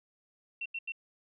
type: tone bursts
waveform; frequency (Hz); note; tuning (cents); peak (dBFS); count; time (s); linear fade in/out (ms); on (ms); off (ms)
sine; 2715; F7; -50; -34; 3; 0.61-0.921; 5; 47; 85
effects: none